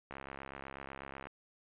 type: click train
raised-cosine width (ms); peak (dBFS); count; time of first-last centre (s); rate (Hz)
0.5; -29; 80; 0.11-1.27; 68.1
effects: resampled to 8000 Hz